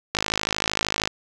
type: click train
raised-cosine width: 0.2 ms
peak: -4 dBFS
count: 50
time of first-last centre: 0.15-1.075 s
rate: 53 Hz
effects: none